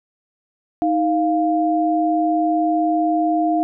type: tone pair together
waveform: sine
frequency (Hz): 314.2 / 698.5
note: D#4 / F5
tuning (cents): +17 / 0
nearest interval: octave + major second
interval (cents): 1383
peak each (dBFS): -18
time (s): 0.82-3.63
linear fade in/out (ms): 0
effects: none